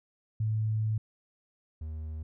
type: tone pair in turn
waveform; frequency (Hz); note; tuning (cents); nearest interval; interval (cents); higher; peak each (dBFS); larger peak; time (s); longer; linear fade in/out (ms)
sine / triangle; 109 / 78.27; A2 / D#2; -16 / +11; tritone; 573; first; -26 / -33; first; 0.4-0.98 / 1.81-2.23; first; 5
effects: none